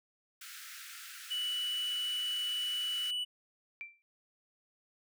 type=high-pass noise; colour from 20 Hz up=pink; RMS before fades=-48 dBFS; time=0.41-3.11 s; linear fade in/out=5 ms; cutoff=1300 Hz; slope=96 dB/octave
type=tone; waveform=triangle; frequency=2960 Hz; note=F#7; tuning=in tune; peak=-31 dBFS; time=1.3-3.25 s; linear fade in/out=20 ms
type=tone with exponential decay; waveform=sine; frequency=2349 Hz; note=D7; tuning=in tune; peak=-37 dBFS; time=3.81-4.02 s; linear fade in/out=0 ms; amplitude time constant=45 ms
effects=none